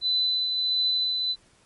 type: tone with tremolo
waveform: sine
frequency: 4007 Hz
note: B7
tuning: 24 cents sharp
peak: -20 dBFS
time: 0.01-1.36 s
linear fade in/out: 50 ms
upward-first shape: triangle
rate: 1.5 Hz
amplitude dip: 40%
effects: pink hiss -60 dBFS RMS until 1.65 s + MP3 48 kbps